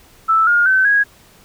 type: tone with pitch steps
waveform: sine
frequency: 1318.5 / 1421.3 / 1532.2 / 1651.6 Hz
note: E6 / F6 / G6 / G#6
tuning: 0 / +30 / -40 / -10 cents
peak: -10 dBFS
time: 0.28-1.04 s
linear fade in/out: 20 ms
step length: 190 ms
effects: pink hiss -48 dBFS RMS until 1.44 s